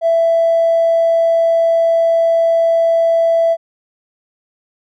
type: tone with tanh clipping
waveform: triangle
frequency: 664 Hz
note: E5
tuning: 12 cents sharp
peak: -9 dBFS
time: 0.01-3.57 s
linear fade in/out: 50 ms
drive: 1 dB
effects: none